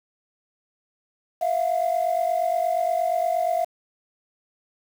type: tone pair together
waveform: sine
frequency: 662 / 710.5 Hz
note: E5 / F5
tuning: +7 / +30 cents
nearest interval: minor second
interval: 123 cents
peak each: -22 dBFS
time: 1.41-3.65 s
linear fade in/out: 10 ms
effects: tanh soft clip ceiling -15 dBFS + 7-bit